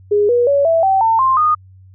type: tone with pitch steps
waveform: sine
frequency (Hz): 412.9 / 482.6 / 564 / 659.2 / 770.5 / 900.5 / 1052.5 / 1230.2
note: G#4 / B4 / C#5 / E5 / G5 / A5 / C6 / D#6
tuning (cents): -10 / -40 / +30 / 0 / -30 / +40 / +10 / -20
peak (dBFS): -10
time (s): 0.11-1.55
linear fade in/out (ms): 10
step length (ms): 180
effects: added 94 Hz sine -40 dBFS peak until 1.94 s